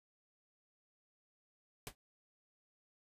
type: noise with exponential decay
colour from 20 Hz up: pink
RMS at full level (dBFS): -39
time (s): 1.87-1.95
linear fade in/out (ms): 0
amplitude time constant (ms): 16
effects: resampled to 32000 Hz